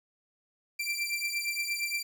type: beating tone pair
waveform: sawtooth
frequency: 2349 / 2357.6 Hz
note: D7 / D7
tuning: 0 / +6 cents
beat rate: 8.6 Hz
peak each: -30 dBFS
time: 0.79-2.03 s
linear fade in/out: 10 ms
effects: none